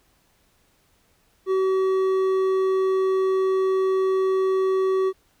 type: tone with hard clipping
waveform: triangle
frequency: 379.7 Hz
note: F#4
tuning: 45 cents sharp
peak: -20 dBFS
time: 1.46-5.13 s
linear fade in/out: 50 ms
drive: 10 dB
effects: pink hiss -63 dBFS RMS until 5.4 s